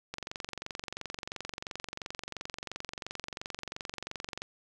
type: click train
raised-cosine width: 0.2 ms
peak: -20 dBFS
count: 99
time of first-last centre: 0.14-4.419 s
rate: 22.9 Hz
effects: none